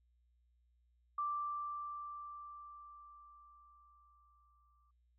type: tone with exponential decay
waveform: sine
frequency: 1174.7 Hz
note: D6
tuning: in tune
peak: -34 dBFS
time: 1.18-4.91 s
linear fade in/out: 5 ms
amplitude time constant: 810 ms
effects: noise-tail reverb RT60 0.1 s tail -26 dB re dry + added 60 Hz sine -70 dBFS peak until 5.18 s